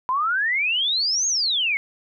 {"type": "exponential two-way sweep", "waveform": "sine", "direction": "up then down", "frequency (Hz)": [992, 6660, 2132], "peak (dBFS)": -19, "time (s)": [0.09, 1.77], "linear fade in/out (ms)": 0, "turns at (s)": 1.27, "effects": []}